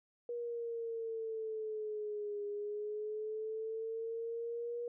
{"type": "exponential two-way sweep", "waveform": "sine", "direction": "down then up", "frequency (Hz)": [479.1, 409.5, 479.1], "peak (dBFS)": -37, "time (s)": [0.29, 4.88], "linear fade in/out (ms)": 2, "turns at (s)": 2.45, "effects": []}